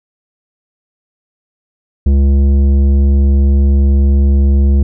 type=tone with tanh clipping; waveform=sine; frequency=69.3 Hz; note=C#2; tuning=in tune; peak=-8 dBFS; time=2.06-4.83 s; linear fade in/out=5 ms; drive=11 dB; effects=none